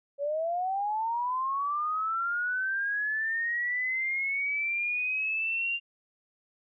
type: linear sweep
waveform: sine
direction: up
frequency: 554.4 to 2794 Hz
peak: -27 dBFS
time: 0.18-5.8 s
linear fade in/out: 50 ms
effects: none